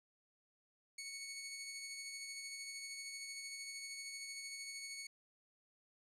15% pulse tone with tremolo, 2217 Hz, C#7, in tune, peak -38 dBFS, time 0.98-5.07 s, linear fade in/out 5 ms, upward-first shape sine, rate 13 Hz, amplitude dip 30%, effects low-pass 12000 Hz 12 dB/octave + 13-bit

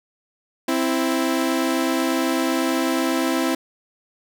sawtooth tone pair together, 262.2 / 330.3 Hz, C4 / E4, +4 / +4 cents, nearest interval major third, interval 400 cents, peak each -18 dBFS, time 0.68-3.55 s, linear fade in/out 5 ms, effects none

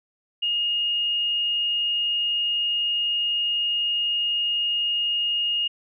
sine tone, 2852 Hz, F7, 36 cents sharp, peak -21 dBFS, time 0.42-5.68 s, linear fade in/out 10 ms, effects none

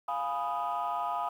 sine chord, F half-diminished seventh, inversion none, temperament equal, 698.5 / 830.6 / 987.8 / 1244.5 Hz, F5 / Ab5 / Cb6 / Eb6, 0 / 0 / 0 / 0 cents, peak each -34 dBFS, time 0.08-1.29 s, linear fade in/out 5 ms, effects tanh soft clip ceiling -24 dBFS + 10-bit

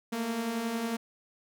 sawtooth beating tone pair, 220 / 231 Hz, A3 / A#3, 0 / -16 cents, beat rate 11 Hz, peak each -35 / -27 dBFS, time 0.12-0.97 s, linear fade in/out 10 ms, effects none

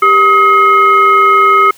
sine tone with frequency modulation, 1268 Hz, D#6, 32 cents sharp, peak -4 dBFS, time 0.02-1.71 s, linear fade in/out 5 ms, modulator 875 Hz, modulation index 0.64, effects white hiss -41 dBFS RMS until 1.77 s

